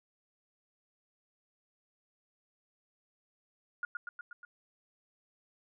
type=tone with echo; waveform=sine; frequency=1425 Hz; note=F6; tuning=34 cents sharp; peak=-32 dBFS; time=3.83-3.85 s; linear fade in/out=2 ms; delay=120 ms; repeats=5; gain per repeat=-3 dB; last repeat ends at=4.45 s; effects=none